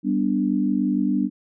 sine chord, G major, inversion none, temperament equal, 196 / 246.9 / 293.7 Hz, G3 / B3 / D4, 0 / 0 / 0 cents, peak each -23 dBFS, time 0.03-1.3 s, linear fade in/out 50 ms, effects none

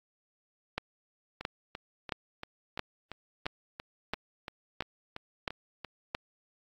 two click trains, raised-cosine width 0.3 ms, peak -23 / -15 dBFS, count 14 / 9, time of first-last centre 1.41-5.847 / 0.78-6.149 s, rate 2.93 / 1.49 Hz, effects AAC 48 kbps

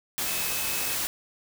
sine tone in noise, 2582 Hz, E7, 37 cents flat, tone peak -37 dBFS, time 0.27-0.95 s, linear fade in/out 0 ms, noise white, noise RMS -29 dBFS, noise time 0.18-1.07 s, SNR -11 dB, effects none

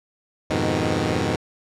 10% pulse chord, F half-diminished seventh, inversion none, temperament equal, 87.31 / 103.83 / 123.47 / 155.56 Hz, F2 / Ab2 / Cb3 / Eb3, 0 / 0 / 0 / 0 cents, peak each -18 dBFS, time 0.5-1.36 s, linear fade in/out 5 ms, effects low-pass 7000 Hz 12 dB/octave

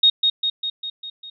sine tone with echo, 3729 Hz, A#7, in tune, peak -10 dBFS, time 0.03-0.1 s, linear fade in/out 5 ms, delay 200 ms, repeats 6, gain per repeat -4 dB, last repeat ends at 1.3 s, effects none

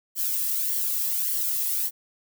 violet noise with flanger, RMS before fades -26 dBFS, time 0.15-1.91 s, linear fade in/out 50 ms, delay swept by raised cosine 0.78 to 1.37 ms, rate 1.7 Hz, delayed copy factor -0.5, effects none

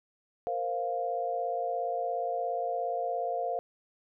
sine chord, Bb suspended second, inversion none, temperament equal, 466.2 / 523.3 / 698.5 Hz, Bb4 / C5 / F5, 0 / 0 / 0 cents, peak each -36 / -35 / -31 dBFS, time 0.47-3.59 s, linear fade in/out 0 ms, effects none

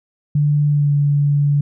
sine tone with pitch glide, 147 to 144.14 Hz, D3 to D3, +2 to -32 cents, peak -12 dBFS, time 0.35-1.61 s, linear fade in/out 5 ms, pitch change -34 cents, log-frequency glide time 0.68-0.92 s, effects none

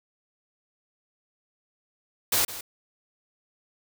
white noise with echo, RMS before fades -23 dBFS, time 2.32-2.45 s, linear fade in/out 5 ms, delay 160 ms, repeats 1, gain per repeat -14 dB, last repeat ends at 2.61 s, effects none

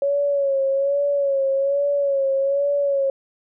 sine tone with vibrato, 556 Hz, C#5, 5 cents sharp, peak -17 dBFS, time 0.02-3.1 s, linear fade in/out 2 ms, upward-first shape sine, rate 1.2 Hz, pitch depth 48 cents each way, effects none

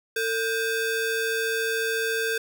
40% pulse ring-modulated tone, 1014 Hz, B5, 45 cents sharp, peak -20 dBFS, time 0.16-2.38 s, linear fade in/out 5 ms, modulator 564 Hz, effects none

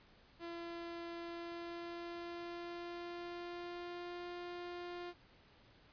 sawtooth tone with pitch glide, 340 to 351.4 Hz, F4 to F4, -46 to +11 cents, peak -40 dBFS, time 0.39-5.14 s, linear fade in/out 50 ms, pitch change +57 cents, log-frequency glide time 1.17-4.28 s, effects pink hiss -65 dBFS RMS until 5.92 s + resampled to 11025 Hz

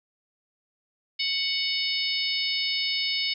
harmonic tone, 740 Hz, F#5, in tune, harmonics 3 / 4 / 5 / 6 / 7, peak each -31 / -31 / -31 / -31 / -31 dBFS, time 1.19-3.34 s, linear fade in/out 10 ms, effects none

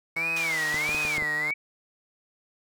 5% pulse tone with pitch glide, 164.81 to 151.13 Hz, E3 to D3, 0 to +50 cents, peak -24 dBFS, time 0.16-1.51 s, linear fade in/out 2 ms, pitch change -150 cents, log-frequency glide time 0.45-0.7 s
sine tone with vibrato, 2180 Hz, C#7, 29 cents flat, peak -25 dBFS, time 0.16-1.54 s, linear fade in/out 10 ms, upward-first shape sine, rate 1.5 Hz, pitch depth 250 cents each way
white band-pass noise, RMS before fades -37 dBFS, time 0.36-1.18 s, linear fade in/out 5 ms, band 670 to 6200 Hz, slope 12 dB/octave
clicks, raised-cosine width 2 ms, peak -23 dBFS, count 6, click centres 0.744 / 0.892 / 0.947 / 1.051 / 1.182 / 1.223 s
effects none

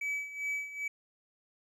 triangle tone with tremolo, 2289 Hz, D7, 45 cents flat, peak -29 dBFS, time 0.01-0.88 s, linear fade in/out 5 ms, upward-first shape sine, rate 2.5 Hz, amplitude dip 75%, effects none

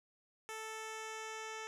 10% pulse tone with low-pass filter sweep, 440 Hz, A4, in tune, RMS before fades -45 dBFS, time 0.49-1.67 s, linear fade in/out 0 ms, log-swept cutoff 10000 to 6200 Hz, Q 1.3, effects none

